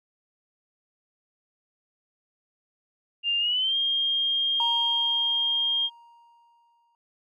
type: tone with pitch glide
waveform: sine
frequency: 2802 to 3219 Hz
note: F7 to G7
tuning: +5 to +45 cents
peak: -22 dBFS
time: 3.23-5.9 s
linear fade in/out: 50 ms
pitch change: +240 cents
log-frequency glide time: 3.39-3.76 s
type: tone with exponential decay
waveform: triangle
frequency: 938 Hz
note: A#5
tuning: 11 cents sharp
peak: -24 dBFS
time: 4.6-6.95 s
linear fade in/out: 1 ms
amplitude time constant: 510 ms
effects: none